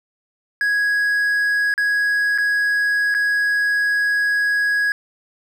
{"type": "tone with dropouts", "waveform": "triangle", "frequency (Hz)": 1661.2, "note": "G#6", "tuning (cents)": 0, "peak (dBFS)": -14, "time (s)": [0.61, 4.92], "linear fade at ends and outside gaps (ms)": 1, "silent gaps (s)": [[1.74, 1.778], [2.378, 2.384], [3.142, 3.148]], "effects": []}